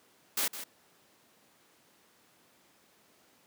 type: noise with echo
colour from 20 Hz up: white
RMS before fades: -30 dBFS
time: 0.37-0.48 s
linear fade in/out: 5 ms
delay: 160 ms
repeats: 1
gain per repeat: -11 dB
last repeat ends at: 0.64 s
effects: pink hiss -64 dBFS RMS until 3.46 s + high-pass 200 Hz 12 dB/octave